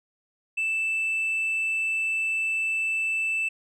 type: tone with tanh clipping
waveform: triangle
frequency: 2644 Hz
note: E7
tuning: 5 cents sharp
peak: -24 dBFS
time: 0.57-3.49 s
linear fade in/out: 10 ms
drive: 6 dB
effects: none